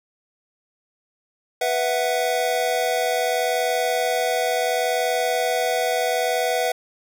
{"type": "chord", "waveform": "square", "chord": "B suspended fourth", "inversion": "none", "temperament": "equal", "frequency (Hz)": [493.9, 659.3, 740], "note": ["B4", "E5", "F#5"], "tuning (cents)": [0, 0, 0], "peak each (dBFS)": -25, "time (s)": [1.61, 6.72], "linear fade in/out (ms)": 5, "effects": []}